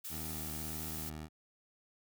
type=noise; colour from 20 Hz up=blue; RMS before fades=-43 dBFS; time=0.04-1.1 s; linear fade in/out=10 ms
type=tone with vibrato; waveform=15% pulse; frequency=78.1 Hz; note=D#2; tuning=7 cents sharp; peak=-36 dBFS; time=0.09-1.29 s; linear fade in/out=50 ms; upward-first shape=sine; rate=1.7 Hz; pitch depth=25 cents each way
effects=none